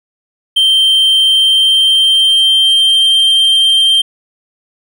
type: tone with pitch glide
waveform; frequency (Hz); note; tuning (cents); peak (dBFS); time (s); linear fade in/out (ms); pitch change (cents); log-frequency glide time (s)
triangle; 3136 to 3156; G7 to G7; 0 to +11; -5; 0.56-4.02; 10; +11; 1.18-3.14
effects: none